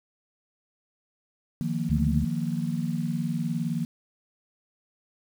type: chord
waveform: sine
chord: Eb suspended second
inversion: none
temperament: just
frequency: 155.56 / 175.01 / 233.3 Hz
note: Eb3 / F3 / Bb3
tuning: 0 / +4 / +2 cents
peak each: -30 dBFS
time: 1.61-3.85 s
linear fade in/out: 0 ms
type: harmonic tone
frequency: 73.42 Hz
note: D2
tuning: in tune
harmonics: 1 / 2 / 3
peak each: -27 / -27 / -27 dBFS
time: 1.89-2.25 s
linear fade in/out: 10 ms
effects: 8-bit